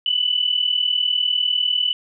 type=tone pair together; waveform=sine; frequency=2960 / 3000 Hz; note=F#7 / F#7; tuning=0 / +23 cents; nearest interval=unison; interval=23 cents; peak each=-20 dBFS; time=0.06-1.93 s; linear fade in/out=2 ms; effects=none